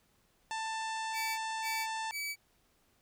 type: harmonic tone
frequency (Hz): 887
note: A5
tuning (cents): +14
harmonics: 1 / 2 / 3 / 4 / 5 / 6 / 7 / 8 / 9 / 10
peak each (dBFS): -36 / -42 / -46 / -48 / -50 / -52 / -53 / -54 / -55 / -56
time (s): 0.51-2.11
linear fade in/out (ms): 0
type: tone bursts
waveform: sawtooth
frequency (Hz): 2290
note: D7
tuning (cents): -44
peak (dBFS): -32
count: 3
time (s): 1.13-2.36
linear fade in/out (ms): 50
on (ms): 250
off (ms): 240
effects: pink hiss -71 dBFS RMS until 3.01 s